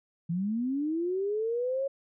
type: linear sweep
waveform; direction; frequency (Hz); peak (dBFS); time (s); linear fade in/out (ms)
sine; up; 161.6 to 554.4; -27; 0.29-1.88; 10
effects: none